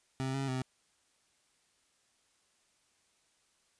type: tone with pitch steps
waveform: 25% pulse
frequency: 132.3 / 136.3 / 129.6 Hz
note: C3 / C#3 / C3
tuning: +20 / -29 / -16 cents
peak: -29 dBFS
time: 0.2-0.62 s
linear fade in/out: 0 ms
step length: 140 ms
effects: white hiss -72 dBFS RMS until 3.79 s + resampled to 22050 Hz